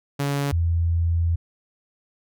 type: tone pair in turn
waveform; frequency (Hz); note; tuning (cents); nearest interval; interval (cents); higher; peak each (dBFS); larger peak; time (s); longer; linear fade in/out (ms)
sawtooth / sine; 141.5 / 84.14; C#3 / E2; +36 / +36; major sixth; 900; first; -18; neither; 0.19-0.52 / 0.52-1.36; second; 10
effects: none